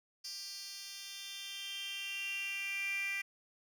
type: tone with high-pass filter sweep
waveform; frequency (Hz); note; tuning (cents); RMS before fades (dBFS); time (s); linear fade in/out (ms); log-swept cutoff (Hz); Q
10% pulse; 395; G4; +13; -41; 0.24-3.22; 10; 4700 to 2200; 8
effects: none